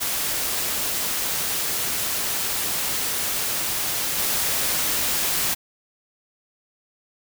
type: noise with level steps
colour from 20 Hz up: white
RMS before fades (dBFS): -25 / -23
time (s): 0-5.55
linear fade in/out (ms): 20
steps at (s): 4.18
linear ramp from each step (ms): 2
effects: none